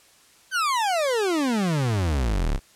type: exponential sweep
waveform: 40% pulse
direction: down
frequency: 1585 to 30.87 Hz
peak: -20 dBFS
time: 0.51-2.6 s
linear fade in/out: 50 ms
effects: white hiss -55 dBFS RMS until 2.75 s + low-pass 10000 Hz 12 dB/octave